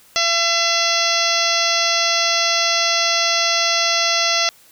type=harmonic tone with a mistuned harmonic; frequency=675 Hz; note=E5; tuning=41 cents sharp; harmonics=1 / 2 / 3 / 4 / 5 / 6 / 7 / 8 / 9; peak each=-24 / -24 / -24 / -24 / -24 / -24 / -24 / -24 / -24 dBFS; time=0.16-4.49 s; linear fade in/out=0 ms; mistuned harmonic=6; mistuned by=+37 cents; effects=white hiss -50 dBFS RMS until 4.71 s